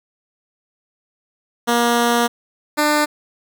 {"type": "tone pair in turn", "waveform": "10% pulse", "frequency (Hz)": [237.2, 298.9], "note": ["A#3", "D4"], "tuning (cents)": [30, 31], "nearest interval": "major third", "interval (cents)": 401, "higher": "second", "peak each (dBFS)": -6, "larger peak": "neither", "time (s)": [[1.67, 2.28], [2.77, 3.06]], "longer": "first", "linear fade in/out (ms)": 20, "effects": []}